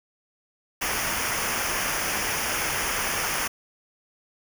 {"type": "noise with comb filter", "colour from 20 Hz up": "pink", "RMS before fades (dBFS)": -27, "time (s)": [0.81, 3.48], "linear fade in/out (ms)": 10, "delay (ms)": 0.25, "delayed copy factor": -0.75, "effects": []}